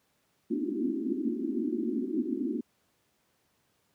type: band-pass noise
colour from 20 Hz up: pink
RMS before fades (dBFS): -31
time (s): 0.5-2.61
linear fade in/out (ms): 10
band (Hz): 220 to 370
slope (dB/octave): 96
effects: pink hiss -72 dBFS RMS until 3.94 s + high-pass 100 Hz 12 dB/octave